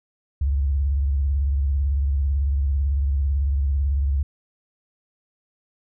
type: tone with vibrato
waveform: sine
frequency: 69.5 Hz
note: C#2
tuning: 5 cents sharp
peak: -18 dBFS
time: 0.41-4.23 s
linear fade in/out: 5 ms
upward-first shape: sine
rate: 18 Hz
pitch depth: 130 cents each way
effects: none